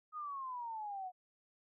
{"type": "exponential sweep", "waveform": "sine", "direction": "down", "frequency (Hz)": [1260, 723], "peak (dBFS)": -40, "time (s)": [0.12, 1.12], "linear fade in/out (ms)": 50, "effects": []}